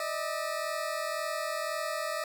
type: tone pair together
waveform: 20% pulse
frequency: 600 / 641.9 Hz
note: D5 / E5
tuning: +37 / -46 cents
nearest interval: minor second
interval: 117 cents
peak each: -30 / -29 dBFS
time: 0-2.24 s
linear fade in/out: 2 ms
effects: none